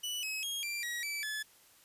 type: tone with pitch steps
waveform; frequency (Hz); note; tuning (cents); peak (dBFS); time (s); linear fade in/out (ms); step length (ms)
sawtooth; 2962 / 2560 / 3266 / 2362 / 1909 / 2314 / 1721; F#7 / D#7 / G#7 / D7 / A#6 / D7 / A6; +1 / +49 / -30 / +9 / +41 / -26 / -39; -32; 0.03-1.43; 10; 200
effects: white hiss -62 dBFS RMS until 1.84 s + resampled to 32000 Hz